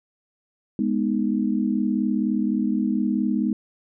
sine chord, G# minor, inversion none, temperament equal, 207.7 / 246.9 / 311.1 Hz, G#3 / B3 / D#4, 0 / 0 / 0 cents, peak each -23 / -24 / -26 dBFS, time 0.79-3.53 s, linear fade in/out 2 ms, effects none

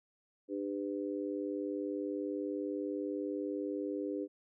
harmonic tone, 100 Hz, G2, 35 cents sharp, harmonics 3 / 4 / 5, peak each -37 / -39 / -41 dBFS, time 0.48-4.28 s, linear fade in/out 50 ms, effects none

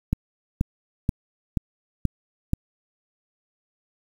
click train, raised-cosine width 5 ms, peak -8 dBFS, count 6, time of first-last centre 0.13-2.534 s, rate 2.08 Hz, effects 7-bit

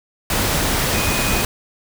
sine tone in noise, 2489 Hz, D#7, in tune, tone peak -26 dBFS, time 0.94-1.42 s, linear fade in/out 2 ms, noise pink, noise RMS -19 dBFS, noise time 0.3-1.45 s, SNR -10 dB, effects none

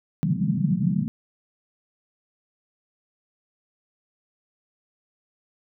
pink band-pass noise, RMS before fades -23 dBFS, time 0.23-1.08 s, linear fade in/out 0 ms, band 140 to 210 Hz, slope 48 dB/octave, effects none

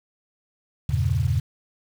sine chord, E diminished seventh, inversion none, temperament equal with one note detuned, 81.27 / 98 / 116.54 / 138.59 Hz, E2 / G2 / Bb2 / Db3, -24 / 0 / 0 / 0 cents, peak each -25 dBFS, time 0.89-1.4 s, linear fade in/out 5 ms, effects 7-bit

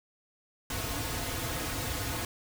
pink noise with comb filter, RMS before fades -34 dBFS, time 0.7-2.25 s, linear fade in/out 2 ms, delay 5.1 ms, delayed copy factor -0.75, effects none

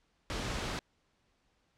pink noise, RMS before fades -36 dBFS, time 0.3-0.79 s, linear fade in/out 0 ms, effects pink hiss -74 dBFS RMS until 1.77 s + low-pass 6000 Hz 12 dB/octave

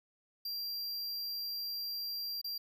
square tone with dropouts, 4743 Hz, D8, 16 cents sharp, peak -37 dBFS, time 0.45-2.58 s, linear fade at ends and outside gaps 5 ms, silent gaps 2.415-2.443 s, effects none

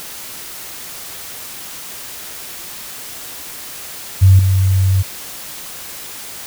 sine tone with level steps, 95.2 Hz, F#2, 50 cents sharp, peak -4 / -10 dBFS, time 4.21-5.03 s, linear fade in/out 20 ms, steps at 4.39 s, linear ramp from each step 2 ms, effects white hiss -31 dBFS RMS until 6.46 s

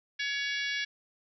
harmonic tone, 563 Hz, C#5, 27 cents sharp, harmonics 3 / 4 / 5 / 6 / 7 / 8 / 9 / 10, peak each -34 / -35 / -41 / -38 / -43 / -44 / -45 / -46 dBFS, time 0.19-0.85 s, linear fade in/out 10 ms, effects none

